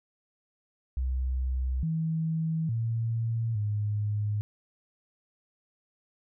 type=tone with pitch steps; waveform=sine; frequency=64.3 / 161.2 / 114.4 / 104.6 Hz; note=C2 / E3 / A#2 / G#2; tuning=-30 / -38 / -32 / +13 cents; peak=-26 dBFS; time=0.97-4.41 s; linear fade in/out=0 ms; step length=860 ms; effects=none